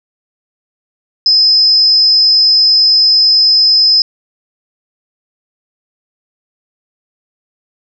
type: tone with amplitude modulation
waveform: sine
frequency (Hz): 5100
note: D#8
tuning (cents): +42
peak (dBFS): -3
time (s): 1.26-4.02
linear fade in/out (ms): 2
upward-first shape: sine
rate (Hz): 251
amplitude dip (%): 50
effects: none